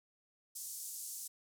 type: band-pass noise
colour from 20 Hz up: pink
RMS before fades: -45 dBFS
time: 0.55-1.28 s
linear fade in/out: 10 ms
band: 6400 to 14000 Hz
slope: 24 dB/octave
effects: none